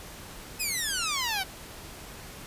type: exponential sweep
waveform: 10% pulse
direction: down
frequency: 2600 to 736 Hz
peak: -19 dBFS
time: 0.59-1.44 s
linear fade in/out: 20 ms
effects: pink hiss -44 dBFS RMS until 2.46 s + resampled to 32000 Hz